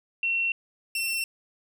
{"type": "tone pair in turn", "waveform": ["sine", "sawtooth"], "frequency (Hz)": [2720, 2704], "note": ["F7", "E7"], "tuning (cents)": [-46, 43], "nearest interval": "unison", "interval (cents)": 11, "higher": "first", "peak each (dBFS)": -23, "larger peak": "neither", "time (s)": [[0.23, 0.52], [0.95, 1.24]], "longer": "neither", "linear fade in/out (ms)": 2, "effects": []}